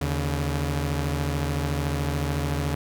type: tone pair together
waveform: sawtooth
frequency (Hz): 77.78 / 141.83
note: D#2 / C#3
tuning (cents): 0 / +40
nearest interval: minor seventh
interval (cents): 1040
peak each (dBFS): -23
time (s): 0.01-2.75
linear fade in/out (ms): 5
effects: none